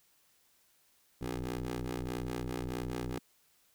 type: ring-modulated tone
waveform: 15% pulse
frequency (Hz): 61.6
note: B1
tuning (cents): -4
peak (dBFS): -26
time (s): 1.21-3.19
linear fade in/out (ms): 5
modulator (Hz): 218
effects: white hiss -69 dBFS RMS until 3.74 s